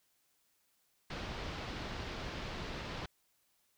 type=low-pass noise; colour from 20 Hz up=pink; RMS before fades=-42 dBFS; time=1.1-3.06 s; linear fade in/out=5 ms; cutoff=4700 Hz; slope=24 dB/octave; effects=white hiss -75 dBFS RMS until 3.77 s